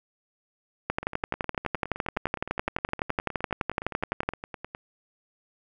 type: two click trains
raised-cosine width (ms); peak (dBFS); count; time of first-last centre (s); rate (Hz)
0.5; -20 / -10; 37 / 41; 1.03-4.749 / 0.9-4.29; 9.68 / 11.8
effects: none